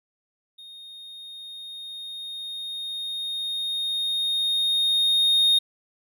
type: tone with level ramp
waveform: triangle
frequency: 3702 Hz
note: A#7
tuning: 13 cents flat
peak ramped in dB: -40 to -14 dBFS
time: 0.58-5.59 s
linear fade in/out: 10 ms
effects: none